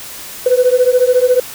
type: beating tone pair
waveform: sine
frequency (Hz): 493.9 / 507.9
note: B4 / B4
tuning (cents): 0 / +48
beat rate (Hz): 14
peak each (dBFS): -10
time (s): 0.46-1.4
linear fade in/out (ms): 5
effects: tanh soft clip ceiling -3 dBFS + white hiss -30 dBFS RMS until 1.54 s